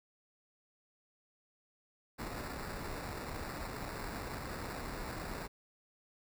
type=noise with sample-and-hold; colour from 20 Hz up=pink; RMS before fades=-42 dBFS; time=2.18-5.48 s; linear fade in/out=20 ms; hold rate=3150 Hz; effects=none